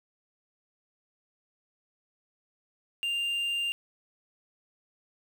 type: tone with quantisation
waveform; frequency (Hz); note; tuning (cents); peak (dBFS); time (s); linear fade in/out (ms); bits
triangle; 2794; F7; 0; -26; 3.03-3.72; 0; 9
effects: none